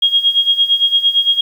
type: tone with tremolo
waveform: sine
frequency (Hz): 3269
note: G#7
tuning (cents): -28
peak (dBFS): -7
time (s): 0.02-1.41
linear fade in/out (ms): 5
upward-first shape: sine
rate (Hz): 8.8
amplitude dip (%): 80
effects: 7-bit